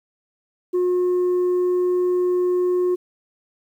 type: tone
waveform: sine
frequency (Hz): 360.1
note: F#4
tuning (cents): -47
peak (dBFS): -14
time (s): 0.73-2.96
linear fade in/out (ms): 20
effects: tanh soft clip ceiling -16 dBFS + 9-bit